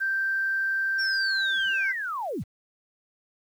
sine tone, 1568 Hz, G6, in tune, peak -23 dBFS, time 0-1.93 s, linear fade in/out 20 ms
sine linear sweep, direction down, 5588 to 53.1 Hz, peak -28 dBFS, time 0.98-2.44 s, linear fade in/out 20 ms
effects tanh soft clip ceiling -16 dBFS + 9-bit

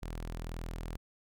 sawtooth tone, 41.2 Hz, E1, in tune, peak -34 dBFS, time 0.02-0.97 s, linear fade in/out 10 ms, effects none

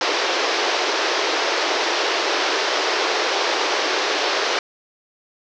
pink band-pass noise, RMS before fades -21 dBFS, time 0.01-4.59 s, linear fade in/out 2 ms, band 340 to 5800 Hz, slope 48 dB/octave, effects none

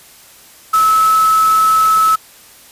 sine tone in noise, 1299 Hz, E6, 26 cents flat, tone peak -8 dBFS, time 0.73-2.16 s, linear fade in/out 10 ms, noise white, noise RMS -25 dBFS, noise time 0.73-2.16 s, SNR +14 dB, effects white hiss -42 dBFS RMS until 2.71 s + resampled to 32000 Hz

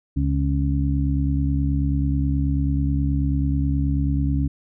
harmonic tone, 69.3 Hz, C#2, in tune, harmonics 1 / 2 / 3 / 4, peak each -21 / -23 / -34 / -25 dBFS, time 0.16-4.48 s, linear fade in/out 10 ms, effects none

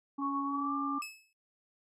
harmonic tone, 279.4 Hz, C#4, 14 cents sharp, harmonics 1 / 3 / 4, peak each -34 / -45 / -44 dBFS, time 0.18-0.99 s, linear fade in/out 10 ms
sine tone with pitch glide, 1108.7 to 1188.3 Hz, C#6 to D6, 0 to +20 cents, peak -33 dBFS, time 0.21-1.02 s, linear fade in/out 10 ms, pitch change +120 cents, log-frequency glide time 0.44-0.75 s
sawtooth tone with exponential decay, 2596 Hz, E7, 27 cents flat, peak -34 dBFS, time 1.02-1.33 s, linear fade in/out 1 ms, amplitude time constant 66 ms
effects noise-tail reverb RT60 0.2 s tail -21 dB re dry + resampled to 32000 Hz

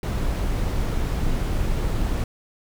brown noise, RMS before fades -23 dBFS, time 0.03-2.24 s, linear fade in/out 2 ms, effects none

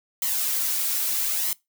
blue noise with flanger, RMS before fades -25 dBFS, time 0.22-1.53 s, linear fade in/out 2 ms, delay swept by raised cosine 0.96 to 3.66 ms, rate 0.78 Hz, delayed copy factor +0.55, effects noise-tail reverb RT60 0.2 s tail -23 dB re dry

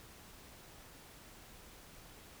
silence, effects pink hiss -56 dBFS RMS until 2.4 s

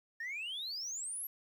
sine exponential sweep, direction up, 1779 to 11960 Hz, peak -36 dBFS, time 0.2-1.27 s, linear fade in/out 5 ms, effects tanh soft clip ceiling -36 dBFS + 11-bit

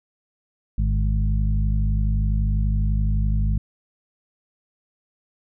harmonic tone with a mistuned harmonic, 51.91 Hz, G#1, in tune, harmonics 1 / 2 / 3 / 4, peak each -19 / -25 / -29 / -31 dBFS, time 0.78-3.58 s, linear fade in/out 5 ms, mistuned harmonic 3, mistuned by -36 cents, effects none

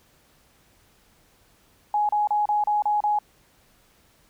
sine tone bursts, 836 Hz, G#5, 11 cents sharp, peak -19 dBFS, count 7, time 1.94-3.188 s, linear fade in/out 2 ms, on 150 ms, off 33 ms, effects pink hiss -60 dBFS RMS until 4.29 s

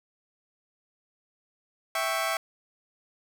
20% pulse chord, C# diminished, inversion first, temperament equal, 659.3 / 784 / 1108.7 Hz, E5 / G5 / C#6, 0 / 0 / 0 cents, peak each -24 / -28 / -27 dBFS, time 1.95-2.37 s, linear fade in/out 2 ms, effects none

